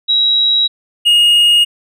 sine / triangle tone pair in turn, 3860 / 2862 Hz, B7 / F7, -40 / +42 cents, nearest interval perfect fourth, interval 518 cents, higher first, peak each -9 / -5 dBFS, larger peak second, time 0.08-0.68 / 1.05-1.65 s, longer neither, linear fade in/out 20 ms, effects none

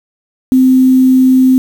sine tone with quantisation, 259 Hz, C4, 17 cents flat, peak -4 dBFS, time 0.52-1.58 s, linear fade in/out 0 ms, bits 5, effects none

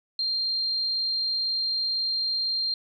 sine tone, 4186 Hz, C8, in tune, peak -24 dBFS, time 0.19-2.74 s, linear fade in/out 2 ms, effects none

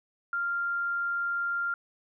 sine tone, 1393 Hz, F6, 5 cents flat, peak -27 dBFS, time 0.33-1.74 s, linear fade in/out 2 ms, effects none

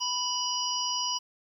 harmonic tone with a mistuned harmonic, 987.8 Hz, B5, in tune, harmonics 1 / 3 / 5 / 6, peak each -33 / -33 / -33 / -33 dBFS, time 0-1.19 s, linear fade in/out 20 ms, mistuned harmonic 6, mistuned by -77 cents, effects 10-bit

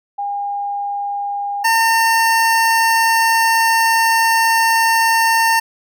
sine / 25% pulse tone pair in turn, 809 / 907.8 Hz, G#5 / A#5, -46 / -46 cents, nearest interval major second, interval 200 cents, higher second, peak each -19 / -8 dBFS, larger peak second, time 0.18-1.64 / 1.64-5.6 s, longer second, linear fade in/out 10 ms, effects none

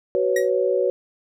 sine chord, F# suspended fourth, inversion none, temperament equal with one note detuned, 374.7 / 493.9 / 554.4 Hz, F#4 / B4 / C#5, +22 / 0 / 0 cents, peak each -22 dBFS, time 0.15-0.9 s, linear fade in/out 0 ms
45% pulse tone with exponential decay, 1900 Hz, A#6, 33 cents sharp, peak -21 dBFS, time 0.36-0.5 s, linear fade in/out 5 ms, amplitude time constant 29 ms
effects none

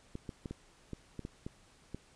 clicks, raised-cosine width 3 ms, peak -27 dBFS, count 9, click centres 0.154 / 0.292 / 0.458 / 0.51 / 0.933 / 1.193 / 1.251 / 1.465 / 1.946 s, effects pink hiss -63 dBFS RMS until 2.15 s + resampled to 22050 Hz

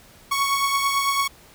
sawtooth beating tone pair, 1108.7 / 1117.7 Hz, C#6 / C#6, 0 / +14 cents, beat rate 9 Hz, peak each -17 / -23 dBFS, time 0.31-1.28 s, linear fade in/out 10 ms, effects pink hiss -50 dBFS RMS until 1.54 s

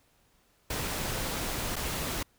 pink noise with dropouts, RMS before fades -33 dBFS, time 0.7-2.23 s, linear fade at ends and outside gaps 5 ms, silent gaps 1.758-1.763 s, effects pink hiss -67 dBFS RMS until 2.38 s

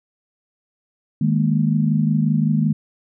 sine chord, D# suspended fourth, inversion none, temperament equal, 155.56 / 207.7 / 233.1 Hz, D#3 / G#3 / A#3, 0 / 0 / 0 cents, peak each -18 / -20 / -21 dBFS, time 1.21-2.73 s, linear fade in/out 5 ms, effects none

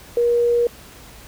sine tone, 475.9 Hz, A#4, 36 cents sharp, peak -14 dBFS, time 0.17-0.67 s, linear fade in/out 2 ms, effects added 60 Hz sine -49 dBFS peak until 1.27 s + pink hiss -43 dBFS RMS until 1.27 s

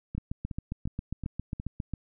two click trains, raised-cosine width 5 ms, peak -23 / -20 dBFS, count 5 / 14, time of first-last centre 0.15-1.599 / 0.18-1.937 s, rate 2.76 / 7.4 Hz, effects none

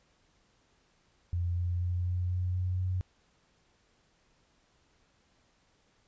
sine tone with pitch steps, 87.31 / 88.07 / 88.84 / 89.61 / 90.39 / 91.18 / 91.97 Hz, F2 / F2 / F2 / F2 / F#2 / F#2 / F#2, 0 / +15 / +30 / +45 / -40 / -25 / -10 cents, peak -28 dBFS, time 1.33-3.01 s, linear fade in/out 0 ms, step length 240 ms, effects pink hiss -69 dBFS RMS until 6.07 s + resampled to 16000 Hz

